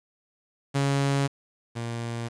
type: tone pair in turn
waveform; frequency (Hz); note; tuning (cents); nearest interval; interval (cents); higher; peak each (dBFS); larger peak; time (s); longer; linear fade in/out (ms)
sawtooth; 139.2 / 117.05; C#3 / A#2; +8 / +8; minor third; 300; first; -18 / -26; first; 0.74-1.28 / 1.75-2.29; neither; 20
effects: resampled to 22050 Hz + 8-bit